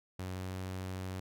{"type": "tone with pitch glide", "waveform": "sawtooth", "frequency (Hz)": [92.5, 93.36], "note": ["F#2", "F#2"], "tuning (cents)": [0, 16], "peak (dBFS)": -34, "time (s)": [0.19, 1.2], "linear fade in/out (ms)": 5, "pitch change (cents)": 16, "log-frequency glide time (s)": [0.33, 0.53], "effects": []}